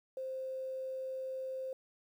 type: tone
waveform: sine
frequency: 524 Hz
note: C5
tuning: 2 cents sharp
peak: -37 dBFS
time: 0.17-1.73 s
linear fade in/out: 2 ms
effects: 11-bit